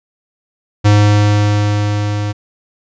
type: tone with level ramp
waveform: square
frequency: 103.83 Hz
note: G#2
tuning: in tune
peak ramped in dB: -6 to -17 dBFS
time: 0.84-2.33 s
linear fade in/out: 20 ms
effects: resampled to 16000 Hz